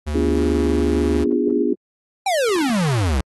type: tone with vibrato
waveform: square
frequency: 75.1 Hz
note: D2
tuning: 39 cents sharp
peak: -22 dBFS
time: 0.06-1.25 s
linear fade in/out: 20 ms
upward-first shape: sine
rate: 11 Hz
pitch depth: 14 cents each way
type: chord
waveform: sine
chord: B diminished seventh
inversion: none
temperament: equal with one note detuned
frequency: 246.9 / 293.7 / 349.2 / 409.8 Hz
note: B3 / D4 / F4 / Ab4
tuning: 0 / 0 / 0 / -23 cents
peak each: -22 dBFS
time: 0.14-1.74 s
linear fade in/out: 10 ms
type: exponential sweep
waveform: square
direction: down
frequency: 817 to 59.6 Hz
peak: -17 dBFS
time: 2.26-3.21 s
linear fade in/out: 5 ms
effects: AAC 32 kbps